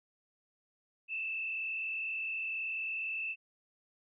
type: tone with frequency modulation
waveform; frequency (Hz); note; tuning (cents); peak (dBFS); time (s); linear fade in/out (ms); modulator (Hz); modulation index
sine; 2637; E7; 0; -34; 1.08-3.36; 50; 40.9; 1.6
effects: none